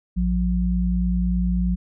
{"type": "tone pair together", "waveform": "sine", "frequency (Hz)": [56.78, 180], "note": ["A#1", "F#3"], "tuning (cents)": [-45, -47], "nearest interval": "octave + minor sixth", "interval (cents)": 1998, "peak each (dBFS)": -21, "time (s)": [0.16, 1.76], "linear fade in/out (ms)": 20, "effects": []}